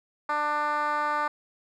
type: tone with band-pass filter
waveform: 10% pulse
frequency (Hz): 297.3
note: D4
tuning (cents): +21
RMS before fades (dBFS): -27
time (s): 0.29-1.28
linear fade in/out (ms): 5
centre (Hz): 1100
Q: 2.2
effects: none